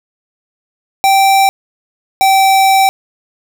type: tone pair in turn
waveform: square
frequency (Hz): 780 / 774.2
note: G5 / G5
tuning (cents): -9 / -22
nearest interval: unison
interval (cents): 13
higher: first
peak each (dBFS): -7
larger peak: neither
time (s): 1.04-1.49 / 2.21-2.89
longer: second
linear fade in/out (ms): 0
effects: none